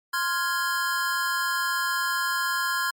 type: chord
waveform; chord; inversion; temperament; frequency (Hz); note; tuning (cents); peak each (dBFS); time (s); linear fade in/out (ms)
square; F minor; second; equal; 1046.5 / 1396.9 / 1661.2; C6 / F6 / Ab6; 0 / 0 / 0; -29; 0.13-2.91; 10
effects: MP3 96 kbps